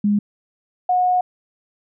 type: tone pair in turn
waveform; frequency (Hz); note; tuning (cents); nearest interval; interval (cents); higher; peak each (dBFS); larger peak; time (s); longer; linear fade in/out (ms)
sine; 205.9 / 727.6; G#3 / F#5; -15 / -29; octave + minor seventh; 2186; second; -14; neither; 0.04-0.19 / 0.89-1.21; second; 5
effects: none